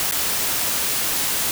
white noise with dropouts, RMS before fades -22 dBFS, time 0-1.51 s, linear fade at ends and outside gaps 1 ms, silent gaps 0.112-0.121 s, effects none

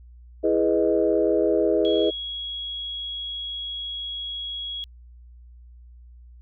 sine chord, E major seventh, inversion none, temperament equal, 329.6 / 415.3 / 493.9 / 622.3 Hz, E4 / G#4 / B4 / D#5, 0 / 0 / 0 / 0 cents, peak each -23 / -22 / -24 / -24 dBFS, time 0.43-2.11 s, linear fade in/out 20 ms
sine tone, 3322 Hz, G#7, in tune, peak -29 dBFS, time 1.85-4.84 s, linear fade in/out 0 ms
effects tanh soft clip ceiling -7 dBFS + added 60 Hz sine -44 dBFS peak until 6.41 s

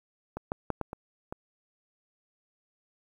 clicks, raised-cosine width 1 ms, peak -21 / -16 / -14 / -17 / -23 / -22 dBFS, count 6, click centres 0.37 / 0.519 / 0.703 / 0.813 / 0.931 / 1.325 s, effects 9-bit

